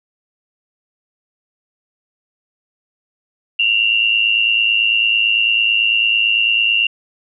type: tone pair together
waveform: sine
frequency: 2735 / 2844 Hz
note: F7 / F7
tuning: -37 / +31 cents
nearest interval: minor second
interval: 68 cents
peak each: -14 / -16 dBFS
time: 3.59-6.87 s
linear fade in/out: 5 ms
effects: none